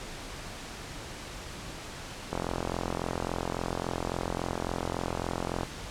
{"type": "click train", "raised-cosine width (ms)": 1, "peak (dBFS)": -16, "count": 145, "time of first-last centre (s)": [2.33, 5.633], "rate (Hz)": 43.6, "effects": ["pink hiss -41 dBFS RMS until 5.9 s", "low-pass 8000 Hz 12 dB/octave"]}